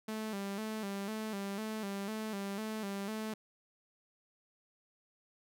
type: tone with vibrato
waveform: sawtooth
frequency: 207.7 Hz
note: G#3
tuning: in tune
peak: -33 dBFS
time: 0.08-3.34 s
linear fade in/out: 5 ms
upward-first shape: square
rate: 2 Hz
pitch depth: 83 cents each way
effects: none